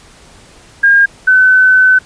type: tone pair in turn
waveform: sine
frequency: 1616 / 1515 Hz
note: G#6 / F#6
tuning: -48 / +40 cents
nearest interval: minor second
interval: 112 cents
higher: first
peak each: -4 dBFS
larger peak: neither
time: 0.83-1.06 / 1.27-1.99 s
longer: second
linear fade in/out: 10 ms
effects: pink hiss -41 dBFS RMS until 2.05 s + resampled to 22050 Hz

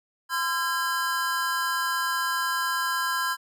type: tone cluster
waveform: square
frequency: 1025 / 1358 / 1625 Hz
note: C6 / F6 / G#6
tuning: -36 / -49 / -38 cents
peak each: -29 / -32 / -29 dBFS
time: 0.29-3.37 s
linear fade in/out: 50 ms
effects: none

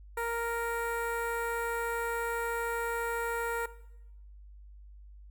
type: tone with notch filter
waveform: 15% pulse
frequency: 466.2 Hz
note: A#4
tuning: in tune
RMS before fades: -33 dBFS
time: 0.17-3.66 s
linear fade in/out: 5 ms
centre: 4900 Hz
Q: 0.58
effects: noise-tail reverb RT60 0.9 s tail -17 dB re dry + added 50 Hz sine -48 dBFS peak until 5.3 s

